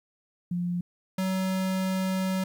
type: tone pair in turn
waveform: sine / square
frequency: 175.8 / 188.47 Hz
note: F3 / F#3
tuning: +12 / +32 cents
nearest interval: minor second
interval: 120 cents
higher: second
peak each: -26 dBFS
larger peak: neither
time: 0.51-0.81 / 1.18-2.44 s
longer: second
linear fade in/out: 5 ms
effects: 11-bit